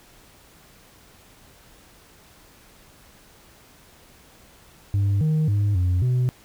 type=tone with pitch steps; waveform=sine; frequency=99.8 / 155.7 / 102.3 / 90 / 125.6 Hz; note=G2 / D#3 / G#2 / F#2 / B2; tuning=+32 / +2 / -26 / -47 / +30 cents; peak=-15 dBFS; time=4.94-6.29 s; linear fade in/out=0 ms; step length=270 ms; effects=tanh soft clip ceiling -17 dBFS + pink hiss -52 dBFS RMS until 6.44 s